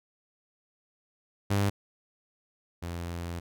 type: tone pair in turn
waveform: sawtooth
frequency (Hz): 100.3 / 85.74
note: G2 / F2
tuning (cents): +40 / -31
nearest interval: minor third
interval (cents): 271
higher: first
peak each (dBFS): -20 / -30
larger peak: first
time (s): 1.5-1.7 / 2.82-3.4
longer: second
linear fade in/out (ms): 10
effects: none